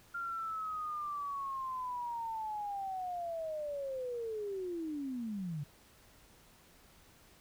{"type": "linear sweep", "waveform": "sine", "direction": "down", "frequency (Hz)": [1396.9, 138.59], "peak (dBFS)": -36, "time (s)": [0.14, 5.64], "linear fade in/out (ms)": 10, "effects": ["pink hiss -62 dBFS RMS until 7.4 s"]}